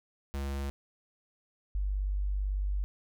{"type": "tone pair in turn", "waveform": ["square", "sine"], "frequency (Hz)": [69.3, 49], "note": ["C#2", "G1"], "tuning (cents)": [0, 0], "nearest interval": "tritone", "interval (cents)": 600, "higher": "first", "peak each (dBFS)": [-33, -28], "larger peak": "second", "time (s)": [[0.34, 0.7], [1.75, 2.84]], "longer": "second", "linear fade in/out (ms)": 0, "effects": []}